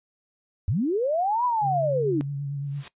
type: linear two-way sweep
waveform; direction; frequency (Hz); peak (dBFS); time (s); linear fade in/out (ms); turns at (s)
sine; up then down; 76.8 to 1002 to 278.3; -21; 0.68-2.21; 0; 1.45
type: tone with vibrato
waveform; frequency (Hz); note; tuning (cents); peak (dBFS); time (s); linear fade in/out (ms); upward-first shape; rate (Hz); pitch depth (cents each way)
sine; 141.2; C#3; +32; -27; 1.61-2.84; 50; triangle; 8.9; 38
type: noise with exponential growth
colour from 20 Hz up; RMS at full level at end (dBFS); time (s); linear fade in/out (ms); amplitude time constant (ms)
white; -36; 2.62-2.88; 0; 56
effects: noise-tail reverb RT60 0.1 s tail -19 dB re dry + resampled to 8000 Hz